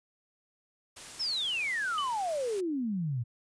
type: noise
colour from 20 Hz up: white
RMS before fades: -45 dBFS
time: 0.96-2.61 s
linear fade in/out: 10 ms
type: exponential sweep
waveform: sine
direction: down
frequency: 5500 to 111.6 Hz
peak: -29 dBFS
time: 1.19-3.24 s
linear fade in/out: 20 ms
type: tone with exponential decay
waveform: sine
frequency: 2998 Hz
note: F#7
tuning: 22 cents sharp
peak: -30 dBFS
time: 1.98-2.22 s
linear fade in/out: 2 ms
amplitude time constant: 51 ms
effects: resampled to 22050 Hz